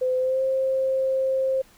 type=tone with pitch glide; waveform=sine; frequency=511 to 529 Hz; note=C5 to C5; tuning=-41 to +19 cents; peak=-20 dBFS; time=0.01-1.62 s; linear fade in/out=10 ms; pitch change=+60 cents; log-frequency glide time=0.18-0.42 s; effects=pink hiss -55 dBFS RMS until 1.77 s